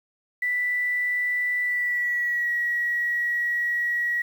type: tone with pitch glide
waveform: sine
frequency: 1975.5 to 1914.8 Hz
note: B6 to A#6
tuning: 0 to +46 cents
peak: -22 dBFS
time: 0.42-4.22 s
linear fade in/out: 5 ms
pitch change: -54 cents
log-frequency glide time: 1.62-2.5 s
effects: 8-bit